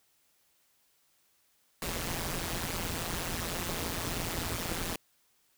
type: noise with amplitude modulation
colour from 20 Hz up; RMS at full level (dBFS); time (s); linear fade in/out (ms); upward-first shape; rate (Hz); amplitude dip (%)
pink; -31; 1.82-4.96; 2; sine; 171; 90
effects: white hiss -70 dBFS RMS until 5.57 s